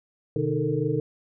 sine tone cluster, 127.2 / 153 / 308.9 / 435.7 / 459.6 Hz, C3 / D#3 / D#4 / A4 / A#4, -48 / -29 / -12 / -17 / -25 cents, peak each -29 dBFS, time 0.36-1 s, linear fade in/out 2 ms, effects none

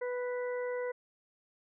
harmonic tone, 493.9 Hz, B4, in tune, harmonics 1 / 2 / 3 / 4, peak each -33 / -45 / -47 / -46 dBFS, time 0.01-0.92 s, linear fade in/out 10 ms, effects none

